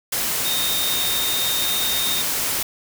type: tone in noise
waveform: sine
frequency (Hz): 3686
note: A#7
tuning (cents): -20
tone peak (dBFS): -23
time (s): 0.45-2.22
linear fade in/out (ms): 5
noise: white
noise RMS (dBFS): -23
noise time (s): 0.12-2.63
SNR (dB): -3
effects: none